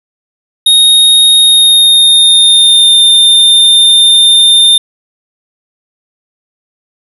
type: tone with pitch glide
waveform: square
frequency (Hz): 3729 to 3612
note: A#7 to A7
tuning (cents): 0 to +45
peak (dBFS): -3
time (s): 0.66-4.78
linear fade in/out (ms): 5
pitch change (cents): -55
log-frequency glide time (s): 1.39-3.01
effects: none